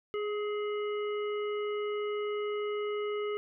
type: harmonic tone with a mistuned harmonic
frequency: 416.9 Hz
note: G#4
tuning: 7 cents sharp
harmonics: 1 / 3 / 5 / 7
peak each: -31 / -41 / -45 / -48 dBFS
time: 0.14-3.37 s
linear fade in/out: 0 ms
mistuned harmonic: 3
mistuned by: +20 cents
effects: none